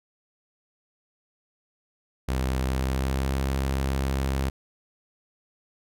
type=tone with pitch glide; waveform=sawtooth; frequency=65 to 67.18 Hz; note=C2 to C2; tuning=-11 to +46 cents; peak=-20 dBFS; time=2.28-4.5 s; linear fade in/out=10 ms; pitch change=+57 cents; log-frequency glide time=2.61-3.37 s; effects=none